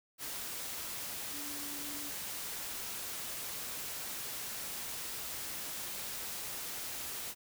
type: tone in noise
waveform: sine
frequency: 290 Hz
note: D4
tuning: 22 cents flat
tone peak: -48 dBFS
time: 1.3-2.12 s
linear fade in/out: 50 ms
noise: white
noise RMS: -41 dBFS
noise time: 0.18-7.35 s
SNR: -10 dB
effects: none